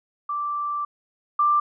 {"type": "tone pair in turn", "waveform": "sine", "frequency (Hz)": [1172, 1181.5], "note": ["D6", "D6"], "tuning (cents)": [-4, 10], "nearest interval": "unison", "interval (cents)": 14, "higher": "second", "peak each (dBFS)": [-24, -16], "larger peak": "second", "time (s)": [[0.29, 0.85], [1.39, 1.6]], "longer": "first", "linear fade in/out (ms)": 5, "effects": []}